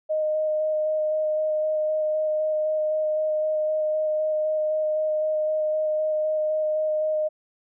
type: tone with vibrato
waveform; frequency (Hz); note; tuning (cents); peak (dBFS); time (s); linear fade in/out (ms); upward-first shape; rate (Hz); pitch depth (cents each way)
sine; 618; D#5; -12; -21; 0.09-7.29; 20; square; 3.9; 8
effects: none